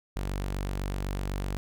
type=tone; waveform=sawtooth; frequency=47.95 Hz; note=G1; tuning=37 cents flat; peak=-26 dBFS; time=0.16-1.57 s; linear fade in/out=0 ms; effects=none